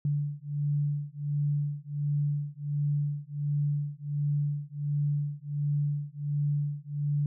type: beating tone pair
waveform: sine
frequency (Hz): 144.8 / 146.2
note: D3 / D3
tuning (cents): -24 / -7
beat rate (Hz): 1.4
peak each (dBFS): -30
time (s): 0.05-7.26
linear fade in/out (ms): 2
effects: none